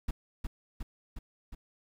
brown noise with echo, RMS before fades -31 dBFS, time 0.08-0.11 s, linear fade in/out 5 ms, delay 360 ms, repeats 4, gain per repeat -3 dB, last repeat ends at 1.55 s, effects none

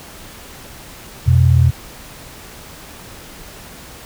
sine tone pair together, 87.31 / 126.01 Hz, F2 / B2, 0 / +35 cents, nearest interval tritone, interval 635 cents, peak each -11 dBFS, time 1.26-1.71 s, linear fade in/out 20 ms, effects pink hiss -37 dBFS RMS until 4.05 s

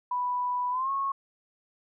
sine tone with pitch glide, 987.8 to 1096 Hz, B5 to C#6, 0 to -20 cents, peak -26 dBFS, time 0.11-1.12 s, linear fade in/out 5 ms, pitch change +180 cents, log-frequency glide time 0.71-0.91 s, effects none

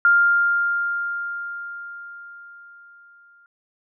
sine tone with exponential decay, 1400 Hz, F6, 4 cents sharp, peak -11 dBFS, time 0.05-3.46 s, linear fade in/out 1 ms, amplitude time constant 740 ms, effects none

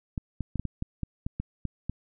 clicks, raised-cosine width 5 ms, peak -18 dBFS, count 11, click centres 0.178 / 0.407 / 0.557 / 0.596 / 0.653 / 0.824 / 1.033 / 1.265 / 1.4 / 1.653 / 1.896 s, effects none

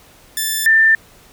5% pulse / sine tone pair in turn, 1760 / 1785.6 Hz, A6 / A6, 0 / +25 cents, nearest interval unison, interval 25 cents, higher second, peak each -7 / -8 dBFS, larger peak first, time 0.37-0.66 / 0.66-0.95 s, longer neither, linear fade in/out 2 ms, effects pink hiss -47 dBFS RMS until 1.32 s

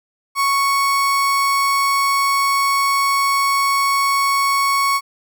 35% pulse tone, 1108.7 Hz, C#6, in tune, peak -13 dBFS, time 0.35-5.01 s, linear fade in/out 50 ms, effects none

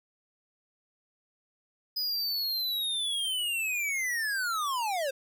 square linear sweep, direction down, 5010 to 515 Hz, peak -29 dBFS, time 1.96-5.11 s, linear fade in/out 10 ms, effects none

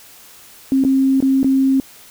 sine tone with dropouts, 267.6 Hz, C4, 39 cents sharp, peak -11 dBFS, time 0.72-1.8 s, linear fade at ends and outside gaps 1 ms, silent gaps 0.839-0.849 / 1.204-1.225 / 1.431-1.444 s, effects white hiss -43 dBFS RMS until 2.1 s

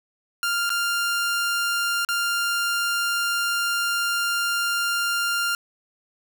sawtooth tone with dropouts, 1396.9 Hz, F6, in tune, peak -18 dBFS, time 0.43-5.55 s, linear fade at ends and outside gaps 1 ms, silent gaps 0.694-0.702 / 2.049-2.088 s, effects none

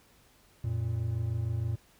triangle tone pair together, 88.89 / 115.3 Hz, F2 / A#2, +31 / -19 cents, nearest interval perfect fourth, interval 450 cents, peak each -32 / -28 dBFS, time 0.64-1.76 s, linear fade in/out 5 ms, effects pink hiss -62 dBFS RMS until 1.99 s

